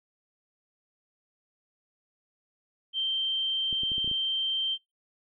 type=tone; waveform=sine; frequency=3136 Hz; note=G7; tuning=in tune; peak=-26 dBFS; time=2.93-4.78 s; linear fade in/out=50 ms
type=clicks; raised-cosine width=3 ms; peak=-29 dBFS; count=7; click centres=3.728 / 3.834 / 3.918 / 3.981 / 4.045 / 4.077 / 4.114 s
effects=noise-tail reverb RT60 0.2 s tail -25 dB re dry